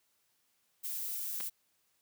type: noise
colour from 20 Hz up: violet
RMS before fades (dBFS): -38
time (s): 0.83-1.5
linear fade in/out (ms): 20
type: clicks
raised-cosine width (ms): 0.2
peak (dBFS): -26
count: 2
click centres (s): 1.403 / 1.408
effects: white hiss -75 dBFS RMS until 2.01 s + high-pass 60 Hz 12 dB/octave